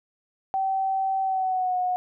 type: tone with pitch glide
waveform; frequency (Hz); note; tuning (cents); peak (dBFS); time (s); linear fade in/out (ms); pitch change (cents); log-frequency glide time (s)
sine; 770 to 728.9; G5 to F#5; -31 to -26; -22; 0.54-1.96; 0; -95; 1.22-1.77
effects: none